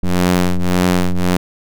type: ring-modulated tone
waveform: sawtooth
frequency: 90.3 Hz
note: F#2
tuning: 42 cents flat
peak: -5 dBFS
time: 0.03-1.37 s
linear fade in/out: 5 ms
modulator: 89.4 Hz
effects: none